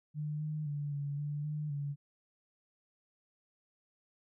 sine tone with pitch steps, 150.4 / 153 / 145.4 / 142.8 / 146.7 / 150.7 / 143.1 Hz, D3 / D#3 / D3 / D3 / D3 / D3 / D3, +42 / -29 / -17 / -48 / -2 / +45 / -45 cents, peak -34 dBFS, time 0.14-1.96 s, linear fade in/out 50 ms, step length 260 ms, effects none

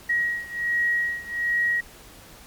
sine beating tone pair, 1899 / 1900.3 Hz, A#6 / A#6, +32 / +33 cents, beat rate 1.3 Hz, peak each -24 / -26 dBFS, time 0.09-1.81 s, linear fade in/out 10 ms, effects pink hiss -47 dBFS RMS until 2.46 s + MP3 96 kbps

